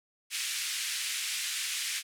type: band-pass noise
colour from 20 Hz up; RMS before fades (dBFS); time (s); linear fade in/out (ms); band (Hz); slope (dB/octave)
pink; -34; 0.3-2.03; 50; 2000 to 11000; 24
effects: none